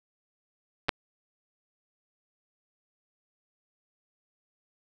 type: clicks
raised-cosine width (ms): 0.3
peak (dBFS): -16 / -6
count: 2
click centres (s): 0.885 / 0.892
effects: none